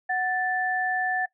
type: tone pair together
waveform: sine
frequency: 740 / 1760 Hz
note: F#5 / A6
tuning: 0 / 0 cents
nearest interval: octave + minor third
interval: 1500 cents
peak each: -26 dBFS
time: 0.09-1.26 s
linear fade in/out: 10 ms
effects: noise-tail reverb RT60 0.1 s tail -19 dB re dry